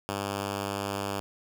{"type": "tone", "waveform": "5% pulse", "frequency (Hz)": 99.8, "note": "G2", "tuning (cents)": 32, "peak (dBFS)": -19, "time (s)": [0.09, 1.2], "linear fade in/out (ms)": 0, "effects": []}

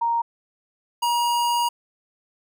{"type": "tone pair in turn", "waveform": ["sine", "square"], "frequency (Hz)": [932.3, 951.9], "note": ["A#5", "A#5"], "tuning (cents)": [0, 36], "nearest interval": "unison", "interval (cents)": 36, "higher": "second", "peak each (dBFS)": [-19, -20], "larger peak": "first", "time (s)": [[0.01, 0.22], [1.02, 1.69]], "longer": "second", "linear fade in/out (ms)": 10, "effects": []}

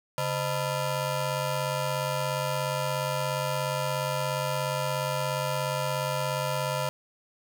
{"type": "ring-modulated tone", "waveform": "20% pulse", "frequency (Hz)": 377, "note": "F#4", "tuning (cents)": 32, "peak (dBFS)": -19, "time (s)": [0.18, 6.89], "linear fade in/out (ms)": 0, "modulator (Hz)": 237, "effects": []}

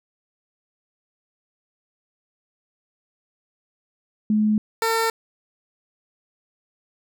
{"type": "tone pair in turn", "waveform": ["sine", "15% pulse"], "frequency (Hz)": [213.4, 452.2], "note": ["G#3", "A4"], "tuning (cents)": [47, 47], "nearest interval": "octave + minor second", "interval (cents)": 1300, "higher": "second", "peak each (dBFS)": [-16, -13], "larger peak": "second", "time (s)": [[4.3, 4.58], [4.82, 5.1]], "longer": "neither", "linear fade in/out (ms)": 2, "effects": []}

